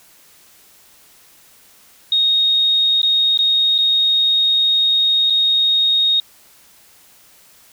sine tone with dropouts, 3729 Hz, A#7, in tune, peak -12 dBFS, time 2.12-6.2 s, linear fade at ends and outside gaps 2 ms, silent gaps 3.017-3.03 / 3.375-3.389 / 3.781-3.786 / 5.3-5.304 s, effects white hiss -49 dBFS RMS until 7.72 s

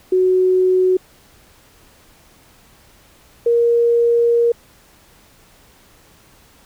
sine tone pair in turn, 370.2 / 470.1 Hz, F#4 / A#4, +1 / +15 cents, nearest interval major third, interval 414 cents, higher second, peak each -11 dBFS, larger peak neither, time 0.12-0.97 / 3.46-4.52 s, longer second, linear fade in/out 5 ms, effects pink hiss -50 dBFS RMS until 6.65 s

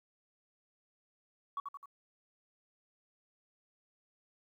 sine tone with echo, 1124 Hz, C#6, 24 cents sharp, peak -33 dBFS, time 1.57-1.6 s, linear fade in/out 2 ms, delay 86 ms, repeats 3, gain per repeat -5 dB, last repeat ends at 1.858 s, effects tanh soft clip ceiling -31 dBFS + 12-bit

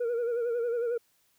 sine tone with vibrato, 473 Hz, A#4, 25 cents sharp, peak -24 dBFS, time 0-0.98 s, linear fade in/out 10 ms, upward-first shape sine, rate 11 Hz, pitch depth 61 cents each way, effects tanh soft clip ceiling -26 dBFS + white hiss -69 dBFS RMS until 1.38 s

